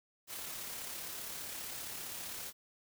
white noise with amplitude modulation, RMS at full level -42 dBFS, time 0.27-2.53 s, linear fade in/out 50 ms, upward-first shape sine, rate 35.2 Hz, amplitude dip 30%, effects none

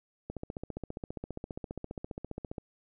click train, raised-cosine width 2 ms, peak -24 dBFS, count 35, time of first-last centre 0.3-2.582 s, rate 14.9 Hz, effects none

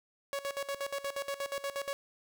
sawtooth tone with tremolo, 558 Hz, C#5, 11 cents sharp, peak -29 dBFS, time 0.33-1.93 s, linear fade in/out 0 ms, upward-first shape square, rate 8.4 Hz, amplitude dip 80%, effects none

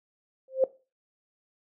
sine tone with exponential growth, 526 Hz, C5, 9 cents sharp, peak -15 dBFS, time 0.48-0.64 s, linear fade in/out 2 ms, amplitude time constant 33 ms, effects noise-tail reverb RT60 0.3 s tail -18 dB re dry

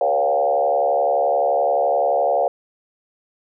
sine tone with frequency modulation, 632 Hz, D#5, 27 cents sharp, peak -15 dBFS, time 0.01-2.48 s, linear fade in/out 2 ms, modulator 71.6 Hz, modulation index 2.1, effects none

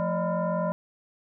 sine tone with frequency modulation, 220 Hz, A3, in tune, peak -24 dBFS, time 0-0.72 s, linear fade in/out 0 ms, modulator 394 Hz, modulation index 2, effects none

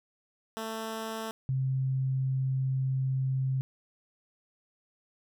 10% pulse / sine tone pair in turn, 222.3 / 132.18 Hz, A3 / C3, +18 / +18 cents, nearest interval major sixth, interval 900 cents, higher first, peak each -26 dBFS, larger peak neither, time 0.57-1.31 / 1.49-3.61 s, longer second, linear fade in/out 0 ms, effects none

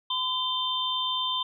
sine tone cluster, 1017 / 3124 / 3576 Hz, C6 / G7 / A7, -50 / -7 / +27 cents, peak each -30 dBFS, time 0.1-1.43 s, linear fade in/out 5 ms, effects none

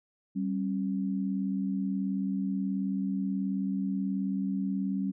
sine tone pair together, 193.72 / 272.3 Hz, G3 / C#4, -20 / -31 cents, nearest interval tritone, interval 589 cents, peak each -29 / -33 dBFS, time 0.35-5.12 s, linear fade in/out 20 ms, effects none

